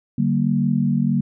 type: chord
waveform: sine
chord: G minor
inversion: second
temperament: equal with one note detuned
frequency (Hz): 146.83 / 191.74 / 233.1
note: D3 / G3 / Bb3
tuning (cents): 0 / -38 / 0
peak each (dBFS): -21 / -21 / -20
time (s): 0.18-1.21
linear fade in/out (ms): 5
effects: none